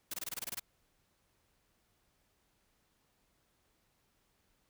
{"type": "noise bursts", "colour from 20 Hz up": "white", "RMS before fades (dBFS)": -39, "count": 10, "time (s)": [0.11, 0.597], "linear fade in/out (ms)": 5, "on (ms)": 28, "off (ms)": 23, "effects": ["pink hiss -75 dBFS RMS until 4.69 s"]}